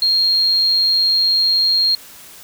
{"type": "tone", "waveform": "sine", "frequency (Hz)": 4232, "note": "C8", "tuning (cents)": 19, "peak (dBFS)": -12, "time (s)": [0.02, 1.95], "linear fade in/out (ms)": 2, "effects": ["white hiss -40 dBFS RMS until 2.43 s"]}